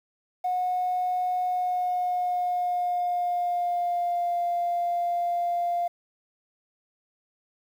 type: tone with pitch glide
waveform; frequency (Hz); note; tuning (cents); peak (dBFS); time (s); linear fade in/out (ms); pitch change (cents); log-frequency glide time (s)
triangle; 728 to 697.1; F#5 to F5; -28 to -3; -20; 0.44-5.88; 10; -75; 1.44-4.42
effects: tanh soft clip ceiling -21 dBFS + 9-bit